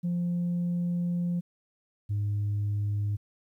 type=tone pair in turn; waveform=sine; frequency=174.61 / 102.92 Hz; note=F3 / G#2; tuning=0 / -15 cents; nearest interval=major sixth; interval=915 cents; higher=first; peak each=-24 dBFS; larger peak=neither; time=0.03-1.41 / 2.09-3.17 s; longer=first; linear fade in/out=20 ms; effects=tanh soft clip ceiling -24 dBFS + 11-bit